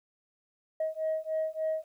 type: beating tone pair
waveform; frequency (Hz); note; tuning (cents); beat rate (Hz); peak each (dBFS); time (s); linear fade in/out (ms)
sine; 631 / 634.4; D#5 / D#5; +24 / +33; 3.4; -31; 0.8-1.84; 5
effects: tanh soft clip ceiling -24 dBFS + 11-bit